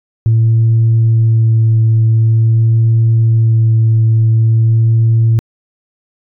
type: tone with vibrato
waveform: sine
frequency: 112.8 Hz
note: A2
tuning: 44 cents sharp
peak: -5 dBFS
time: 0.26-5.39 s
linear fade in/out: 0 ms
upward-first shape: sine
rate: 0.46 Hz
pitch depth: 13 cents each way
effects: tanh soft clip ceiling -4 dBFS

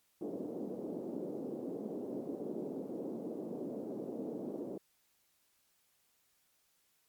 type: band-pass noise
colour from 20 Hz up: pink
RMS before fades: -41 dBFS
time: 0.21-4.78 s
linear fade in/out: 5 ms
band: 230 to 490 Hz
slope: 24 dB/octave
effects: white hiss -74 dBFS RMS until 7.08 s + MP3 96 kbps

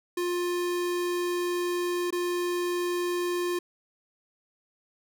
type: tone with dropouts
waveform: square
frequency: 352.8 Hz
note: F4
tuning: 18 cents sharp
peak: -27 dBFS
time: 0.17-3.59 s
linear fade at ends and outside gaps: 5 ms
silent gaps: 2.106-2.125 s
effects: none

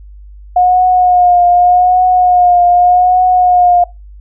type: tone with vibrato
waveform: sine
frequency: 720 Hz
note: F#5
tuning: 47 cents flat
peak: -5 dBFS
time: 0.56-3.84 s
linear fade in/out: 5 ms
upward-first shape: triangle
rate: 0.84 Hz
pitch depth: 37 cents each way
effects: noise-tail reverb RT60 0.2 s tail -19 dB re dry + added 50 Hz sine -31 dBFS peak until 4.2 s

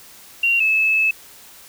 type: tone pair in turn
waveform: sine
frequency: 2758 / 2605 Hz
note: F7 / E7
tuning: -22 / -21 cents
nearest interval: minor second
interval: 99 cents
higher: first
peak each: -14 dBFS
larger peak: neither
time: 0.43-0.6 / 0.6-1.11 s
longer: second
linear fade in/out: 5 ms
effects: white hiss -44 dBFS RMS until 1.68 s

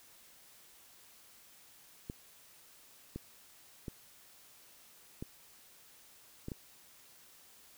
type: clicks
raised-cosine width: 3 ms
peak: -27 dBFS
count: 6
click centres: 2.099 / 3.16 / 3.882 / 5.225 / 6.484 / 6.518 s
effects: white hiss -60 dBFS RMS until 7.77 s

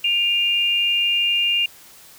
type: tone pair together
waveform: sine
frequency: 2431 / 2804 Hz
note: D#7 / F7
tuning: -41 / +6 cents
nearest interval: major second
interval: 247 cents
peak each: -24 / -17 dBFS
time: 0.04-1.66 s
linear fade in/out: 5 ms
effects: white hiss -46 dBFS RMS until 2.18 s

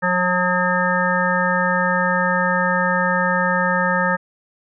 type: harmonic tone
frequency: 180 Hz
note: F#3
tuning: 47 cents flat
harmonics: 1 / 3 / 5 / 7 / 9 / 10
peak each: -23 / -23 / -23 / -23 / -23 / -23 dBFS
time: 0.02-4.17 s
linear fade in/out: 20 ms
effects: none

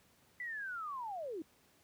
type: linear sweep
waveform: sine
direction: down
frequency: 2000 to 293.7 Hz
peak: -39 dBFS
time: 0.4-1.42 s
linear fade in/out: 2 ms
effects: pink hiss -68 dBFS RMS until 1.83 s + high-pass 80 Hz 12 dB/octave

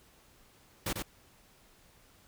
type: noise with echo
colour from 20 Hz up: pink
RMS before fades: -33 dBFS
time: 0.86-0.93 s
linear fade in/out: 5 ms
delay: 95 ms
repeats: 1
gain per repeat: -4 dB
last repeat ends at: 1.025 s
effects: pink hiss -62 dBFS RMS until 2.27 s

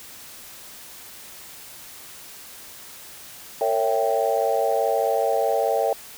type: chord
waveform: sine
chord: A# diminished seventh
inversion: none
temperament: equal with one note detuned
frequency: 455.8 / 554.4 / 659.3 / 784 Hz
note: A#4 / C#5 / E5 / G5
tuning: -39 / 0 / 0 / 0 cents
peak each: -24 dBFS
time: 3.61-5.93 s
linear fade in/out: 2 ms
effects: tanh soft clip ceiling -9 dBFS + white hiss -42 dBFS RMS until 6.17 s

